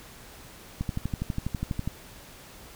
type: click train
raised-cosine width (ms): 5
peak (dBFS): -16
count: 14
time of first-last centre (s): 0.81-1.876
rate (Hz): 12.2
effects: pink hiss -48 dBFS RMS until 2.75 s